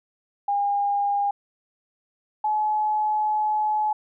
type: tone pair in turn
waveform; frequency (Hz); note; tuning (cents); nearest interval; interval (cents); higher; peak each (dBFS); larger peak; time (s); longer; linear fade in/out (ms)
sine; 810 / 852.4; G#5 / G#5; -43 / +45; minor second; 88; second; -20; neither; 0.48-1.31 / 2.44-3.93; second; 5
effects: none